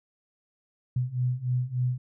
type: beating tone pair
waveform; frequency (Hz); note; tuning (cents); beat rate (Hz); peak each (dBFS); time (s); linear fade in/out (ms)
sine; 123.47 / 126.87; B2 / B2; 0 / +47; 3.4; -29 / -27; 0.96-1.98; 5
effects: none